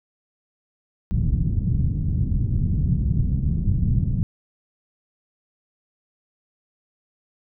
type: low-pass noise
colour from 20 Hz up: white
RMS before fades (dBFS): -21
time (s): 1.11-4.23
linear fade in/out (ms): 0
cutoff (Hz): 160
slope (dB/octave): 24
effects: none